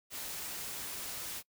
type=noise; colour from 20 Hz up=white; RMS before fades=-41 dBFS; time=0.1-1.43 s; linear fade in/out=50 ms; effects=noise-tail reverb RT60 0.1 s tail -24 dB re dry